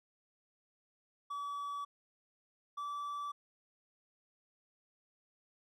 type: tone pair in turn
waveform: triangle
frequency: 1144 / 1158 Hz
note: D6 / D6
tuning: -46 / -25 cents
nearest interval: unison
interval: 21 cents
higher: second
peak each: -36 / -36 dBFS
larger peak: neither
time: 1.3-1.85 / 2.77-3.32 s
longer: neither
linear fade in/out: 10 ms
effects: none